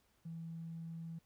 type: tone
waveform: triangle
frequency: 164.81 Hz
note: E3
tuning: in tune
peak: -39 dBFS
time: 0.25-1.19 s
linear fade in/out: 10 ms
effects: tanh soft clip ceiling -41 dBFS + pink hiss -75 dBFS RMS until 1.25 s